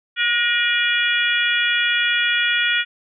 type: harmonic tone with a mistuned harmonic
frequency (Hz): 481.4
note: B4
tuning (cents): -44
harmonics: 3 / 4 / 5 / 6 / 7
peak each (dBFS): -21 / -22 / -23 / -24 / -24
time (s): 0.16-2.85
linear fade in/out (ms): 50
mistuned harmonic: 4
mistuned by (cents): -42
effects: none